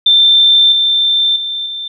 sine tone with level steps, 3567 Hz, A7, 23 cents sharp, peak -5 / -9 / -17 / -20 dBFS, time 0.06-1.88 s, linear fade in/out 5 ms, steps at 0.72 / 1.36 / 1.66 s, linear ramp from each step 2 ms, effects none

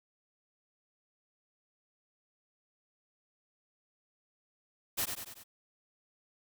white noise with echo, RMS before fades -32 dBFS, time 4.97-5.06 s, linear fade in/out 20 ms, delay 95 ms, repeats 4, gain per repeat -5 dB, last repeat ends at 5.44 s, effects none

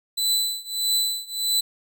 sawtooth tone with tremolo, 3997 Hz, B7, 20 cents sharp, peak -15 dBFS, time 0.17-1.61 s, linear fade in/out 10 ms, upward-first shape triangle, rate 1.6 Hz, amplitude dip 95%, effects none

